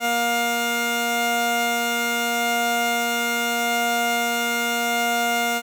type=tone pair together; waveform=15% pulse; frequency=236.1 / 707.5 Hz; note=A#3 / F5; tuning=+22 / +22 cents; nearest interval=octave + perfect fifth; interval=1900 cents; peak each=-20 / -15 dBFS; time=0-5.62 s; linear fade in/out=50 ms; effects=none